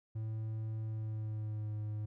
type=tone with pitch glide; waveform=triangle; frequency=110 to 106.44 Hz; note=A2 to G#2; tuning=0 to +43 cents; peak=-34 dBFS; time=0.15-2.06 s; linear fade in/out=10 ms; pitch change=-57 cents; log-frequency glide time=0.83-1.74 s; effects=none